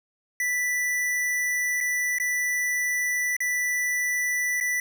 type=tone with dropouts; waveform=square; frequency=1975.5 Hz; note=B6; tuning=in tune; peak=-24 dBFS; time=0.4-4.8 s; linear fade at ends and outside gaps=2 ms; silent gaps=1.805-1.809 / 2.185-2.199 / 3.366-3.404 / 4.602-4.609 s; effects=none